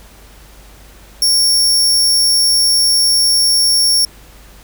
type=tone; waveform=sawtooth; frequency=5490 Hz; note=F8; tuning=31 cents flat; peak=-7 dBFS; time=1.22-4.05 s; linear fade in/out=2 ms; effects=added 50 Hz sine -40 dBFS peak until 4.63 s + pink hiss -43 dBFS RMS until 4.63 s